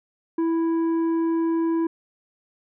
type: tone with tanh clipping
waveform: triangle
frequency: 329.6 Hz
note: E4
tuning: in tune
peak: -21 dBFS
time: 0.38-1.87 s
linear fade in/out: 5 ms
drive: 11 dB
effects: none